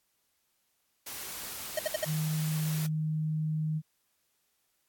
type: noise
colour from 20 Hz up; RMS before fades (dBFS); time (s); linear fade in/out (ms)
white; -40; 1.06-2.87; 10
type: tone bursts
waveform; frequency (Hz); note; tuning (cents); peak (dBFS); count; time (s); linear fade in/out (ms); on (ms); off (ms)
square; 622.3; D#5; 0; -27; 4; 1.77-2.047; 5; 22; 63
type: tone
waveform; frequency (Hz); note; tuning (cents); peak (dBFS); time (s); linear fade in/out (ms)
sine; 155.56; D#3; 0; -28; 2.05-3.82; 50
effects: white hiss -75 dBFS RMS until 4.88 s + AAC 64 kbps